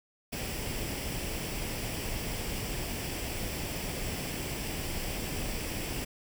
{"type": "noise with comb filter", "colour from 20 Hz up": "pink", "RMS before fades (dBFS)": -35, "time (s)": [0.32, 6.05], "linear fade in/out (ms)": 10, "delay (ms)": 0.38, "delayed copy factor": 0.5, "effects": []}